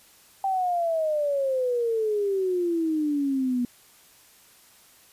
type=exponential sweep; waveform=sine; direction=down; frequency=784 to 241.1 Hz; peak=-22 dBFS; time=0.44-3.65 s; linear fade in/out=2 ms; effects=white hiss -55 dBFS RMS until 5.12 s + resampled to 32000 Hz